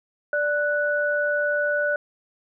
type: tone pair together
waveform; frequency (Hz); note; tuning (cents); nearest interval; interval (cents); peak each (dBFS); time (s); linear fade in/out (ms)
sine; 587.3 / 1479.9; D5 / F#6; 0 / 0; octave + major third; 1600; -23; 0.33-1.96; 2
effects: none

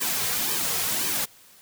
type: noise with flanger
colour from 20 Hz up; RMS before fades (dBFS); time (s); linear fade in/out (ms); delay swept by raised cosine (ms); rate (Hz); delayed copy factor
white; -26; 0-1.26; 20; 1.4 to 3.5; 1.9; -0.7
effects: white hiss -53 dBFS RMS until 1.61 s

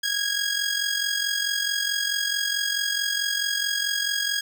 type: tone with amplitude modulation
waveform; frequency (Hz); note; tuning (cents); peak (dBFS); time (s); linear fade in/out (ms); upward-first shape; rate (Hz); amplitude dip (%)
15% pulse; 1644; G#6; -18; -14; 0.03-4.41; 10; sine; 44.6; 60
effects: none

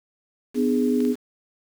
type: chord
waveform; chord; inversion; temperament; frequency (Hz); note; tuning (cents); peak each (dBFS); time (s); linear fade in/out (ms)
sine; G# diminished; first; just; 249.2 / 299 / 415.3; B3 / D4 / G#4; +16 / +31 / 0; -20 / -26 / -24; 0.54-1.16; 50
type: clicks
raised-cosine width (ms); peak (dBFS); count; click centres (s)
0.2; -23; 2; 1.005 / 1.051
effects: 7-bit

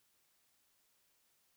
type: silence
effects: white hiss -75 dBFS RMS until 1.56 s

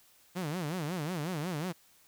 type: tone with vibrato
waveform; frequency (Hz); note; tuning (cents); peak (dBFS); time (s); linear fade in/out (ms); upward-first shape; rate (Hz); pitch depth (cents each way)
sawtooth; 164.81; E3; 0; -29; 0.35-1.73; 20; sine; 5.5; 230
effects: white hiss -63 dBFS RMS until 2.07 s

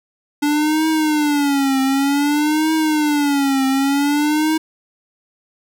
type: tone with vibrato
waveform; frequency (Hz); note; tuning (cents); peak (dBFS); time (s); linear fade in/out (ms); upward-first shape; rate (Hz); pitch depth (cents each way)
square; 290.6; D4; -18; -15; 0.42-4.58; 10; triangle; 0.54; 160
effects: none

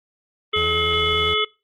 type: harmonic tone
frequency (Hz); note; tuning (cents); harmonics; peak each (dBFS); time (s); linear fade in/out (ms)
427.6; A4; -49; 1 / 3 / 5 / 7 / 8; -24 / -24 / -24 / -24 / -24; 0.53-1.45; 10
type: tone with vibrato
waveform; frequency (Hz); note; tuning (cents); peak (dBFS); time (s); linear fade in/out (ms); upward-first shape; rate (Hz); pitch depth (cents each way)
35% pulse; 82.41; E2; 0; -27; 0.56-1.34; 5; sine; 10; 68
effects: noise-tail reverb RT60 0.3 s tail -23 dB re dry + Opus 32 kbps

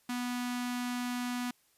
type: tone with notch filter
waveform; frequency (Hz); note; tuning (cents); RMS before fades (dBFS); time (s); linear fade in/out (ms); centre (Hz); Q
sawtooth; 245.7; B3; -9; -35; 0.09-1.51; 5; 490; 1.3
effects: white hiss -69 dBFS RMS until 1.77 s + resampled to 32000 Hz

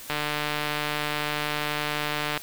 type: click train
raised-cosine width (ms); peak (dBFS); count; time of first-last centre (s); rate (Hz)
0.3; -11; 340; 0.1-2.375; 149
effects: white hiss -42 dBFS RMS until 2.42 s

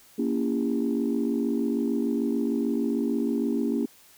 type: chord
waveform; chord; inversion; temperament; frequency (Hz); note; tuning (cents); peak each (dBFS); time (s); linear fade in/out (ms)
sine; A# diminished seventh; none; just; 233.1 / 279.7 / 335.6 / 402.8; A#3 / C#4 / E4 / G4; 0 / +16 / +31 / +47; -26 / -27 / -31 / -31; 0.18-3.86; 10
effects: tanh soft clip ceiling -15 dBFS + white hiss -55 dBFS RMS until 4.17 s

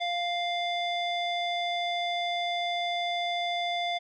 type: tone with low-pass filter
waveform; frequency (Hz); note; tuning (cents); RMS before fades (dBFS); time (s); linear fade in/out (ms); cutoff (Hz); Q
square; 698.5; F5; 0; -30; 0-3.99; 20; 3400; 3.1
effects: none

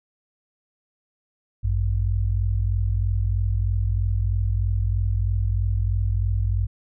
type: tone pair together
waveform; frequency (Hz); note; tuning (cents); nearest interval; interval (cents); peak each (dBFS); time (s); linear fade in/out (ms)
sine; 54.17 / 97.3; A1 / G2; -26 / -12; minor seventh; 1014; -22; 1.63-6.67; 20
effects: none

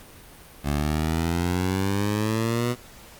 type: exponential sweep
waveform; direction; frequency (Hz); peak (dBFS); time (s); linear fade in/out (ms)
15% pulse; up; 70.7 to 123.47; -16; 0.63-2.76; 50
effects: pink hiss -47 dBFS RMS until 3.19 s + Opus 48 kbps

